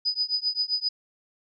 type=tone with tremolo; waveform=sine; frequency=4978 Hz; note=D#8; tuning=in tune; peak=-20 dBFS; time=0.05-0.89 s; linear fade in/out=10 ms; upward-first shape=triangle; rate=7.6 Hz; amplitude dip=100%; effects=none